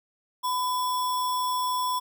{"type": "tone with sample-and-hold", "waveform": "sine", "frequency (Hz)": 1003, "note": "B5", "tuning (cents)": 26, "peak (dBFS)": -24, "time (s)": [0.43, 2], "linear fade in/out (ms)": 20, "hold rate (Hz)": 4410, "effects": []}